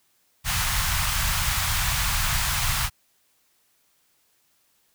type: band-stop noise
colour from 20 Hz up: pink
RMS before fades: -24 dBFS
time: 0.44-2.9 s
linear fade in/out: 50 ms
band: 140 to 910 Hz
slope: 24 dB/octave
effects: white hiss -66 dBFS RMS until 4.94 s